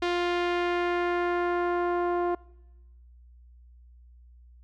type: tone with low-pass filter sweep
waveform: sawtooth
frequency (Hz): 350.8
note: F4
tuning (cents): +8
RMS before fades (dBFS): -27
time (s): 0.02-2.35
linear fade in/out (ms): 5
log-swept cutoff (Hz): 3700 to 950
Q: 1.2
effects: noise-tail reverb RT60 1.0 s tail -24 dB re dry + added 60 Hz sine -50 dBFS peak until 4.63 s